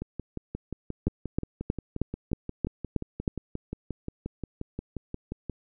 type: two click trains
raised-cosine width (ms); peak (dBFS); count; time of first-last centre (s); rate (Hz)
3; -12 / -20; 8 / 32; 1.07-3.278 / 0.02-5.497; 3.17 / 5.66
effects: none